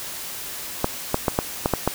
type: clicks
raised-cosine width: 1 ms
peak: -4 dBFS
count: 7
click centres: 0.844 / 1.144 / 1.282 / 1.389 / 1.659 / 1.737 / 1.876 s
effects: white hiss -33 dBFS RMS until 1.94 s